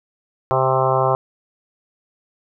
harmonic tone with a mistuned harmonic, 131.4 Hz, C3, 8 cents sharp, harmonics 1 / 3 / 4 / 5 / 6 / 7 / 8 / 9 / 10, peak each -23 / -23 / -22 / -22 / -22 / -26 / -22 / -28 / -28 dBFS, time 0.51-1.15 s, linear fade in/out 0 ms, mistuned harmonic 7, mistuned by -18 cents, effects none

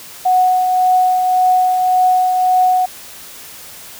sine tone with tremolo, 737 Hz, F#5, 7 cents flat, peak -8 dBFS, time 0.25-2.86 s, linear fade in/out 10 ms, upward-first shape triangle, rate 1.8 Hz, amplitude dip 40%, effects white hiss -35 dBFS RMS until 3.99 s

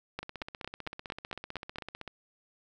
two click trains, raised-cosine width 0.3 ms, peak -24 / -19 dBFS, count 30 / 8, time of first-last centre 0.23-2.077 / 0.19-1.785 s, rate 15.7 / 4.39 Hz, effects none

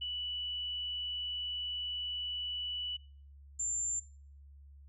sine tone pair in turn, 2960 / 7259 Hz, F#7 / A#8, 0 / -47 cents, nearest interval octave + major third, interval 1553 cents, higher second, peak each -35 / -32 dBFS, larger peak second, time 0.01-2.97 / 3.59-4 s, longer first, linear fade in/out 10 ms, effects noise-tail reverb RT60 0.5 s tail -24 dB re dry + added 70 Hz sine -52 dBFS peak until 4.88 s

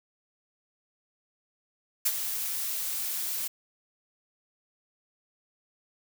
blue noise with ADSR envelope, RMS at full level -23 dBFS, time 2.05-3.48 s, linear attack 13 ms, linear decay 46 ms, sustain -9 dB, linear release 11 ms, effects none

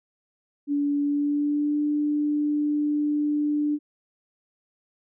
sine tone with pitch glide, 287.4 to 296 Hz, D4 to D4, -37 to +14 cents, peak -21 dBFS, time 0.67-3.79 s, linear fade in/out 50 ms, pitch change +51 cents, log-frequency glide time 1.01-1.81 s, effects none

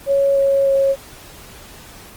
sine tone with pitch steps, 554.4 / 550.3 / 546.1 Hz, C#5 / C#5 / C#5, 0 / -13 / -26 cents, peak -12 dBFS, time 0.06-0.96 s, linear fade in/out 50 ms, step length 300 ms, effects pink hiss -40 dBFS RMS until 2.16 s + Opus 24 kbps

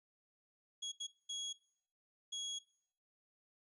30% pulse tone bursts at uneven times, 3322 Hz, G#7, in tune, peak -37 dBFS, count 4, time 0.82-0.92 / 1-1.07 / 1.29-1.53 / 2.32-2.59 s, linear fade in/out 10 ms, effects noise-tail reverb RT60 0.6 s tail -21 dB re dry + resampled to 24000 Hz

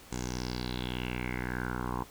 10% pulse tone with low-pass filter sweep, 61.74 Hz, B1, in tune, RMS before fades -35 dBFS, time 0.11-2.04 s, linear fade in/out 10 ms, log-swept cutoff 7500 to 1000 Hz, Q 5.2, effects pink hiss -53 dBFS RMS until 2.1 s

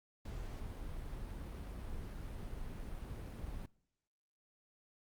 brown noise, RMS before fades -44 dBFS, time 0.25-3.66 s, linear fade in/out 5 ms, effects noise-tail reverb RT60 0.8 s tail -24 dB re dry + Opus 48 kbps

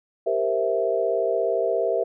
sine chord, C dominant seventh, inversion second, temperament equal, 392 / 466.2 / 523.3 / 659.3 Hz, G4 / Bb4 / C5 / E5, 0 / 0 / 0 / 0 cents, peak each -27 / -25 / -28 / -24 dBFS, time 0.26-2.04 s, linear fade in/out 10 ms, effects none

